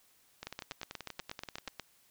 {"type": "two click trains", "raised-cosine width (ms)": 0.2, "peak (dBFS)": [-24, -22], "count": [14, 12], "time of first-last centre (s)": [[0.43, 1.68], [0.47, 1.797]], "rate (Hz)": [10.4, 8.29], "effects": ["white hiss -67 dBFS RMS until 2.1 s"]}